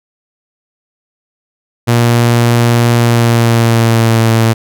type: tone with pitch glide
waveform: sawtooth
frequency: 118.5 to 113.48 Hz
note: A#2 to A#2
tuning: +29 to -46 cents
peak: -3 dBFS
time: 1.87-4.54 s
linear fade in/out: 20 ms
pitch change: -75 cents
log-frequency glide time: 2.95-4.23 s
effects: none